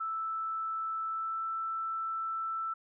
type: tone with pitch glide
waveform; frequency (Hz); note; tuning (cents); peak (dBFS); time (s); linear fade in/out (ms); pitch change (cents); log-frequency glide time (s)
sine; 1318.5 to 1326.9; E6 to E6; 0 to +11; -32; 0-2.74; 10; +11; 1.07-1.44
effects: none